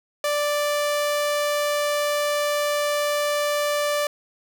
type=tone; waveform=sawtooth; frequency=587 Hz; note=D5; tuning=1 cent flat; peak=-17 dBFS; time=0.24-4.07 s; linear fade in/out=2 ms; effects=none